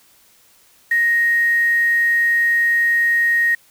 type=tone with quantisation; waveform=sine; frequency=1870 Hz; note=A#6; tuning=5 cents sharp; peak=-13 dBFS; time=0.91-3.55 s; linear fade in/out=5 ms; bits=6; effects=white hiss -53 dBFS RMS until 3.7 s